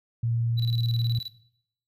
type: tone with vibrato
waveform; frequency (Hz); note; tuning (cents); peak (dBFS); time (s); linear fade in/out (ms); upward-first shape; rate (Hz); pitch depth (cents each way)
sine; 116.54; A#2; 0; -23; 0.23-1.19; 5; sine; 20; 16
type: tone with tremolo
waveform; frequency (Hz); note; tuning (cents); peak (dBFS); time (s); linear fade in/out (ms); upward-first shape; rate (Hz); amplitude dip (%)
triangle; 3951; B7; 0; -30; 0.57-1.29; 20; square; 19; 80
effects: noise-tail reverb RT60 0.7 s tail -18 dB re dry